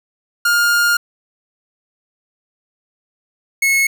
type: tone pair in turn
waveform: 45% pulse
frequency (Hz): 1413 / 2185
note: F6 / C#7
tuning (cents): +20 / -26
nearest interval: minor sixth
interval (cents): 754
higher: second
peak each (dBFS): -12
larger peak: neither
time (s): 0.45-0.97 / 3.62-3.87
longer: first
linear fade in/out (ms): 5
effects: none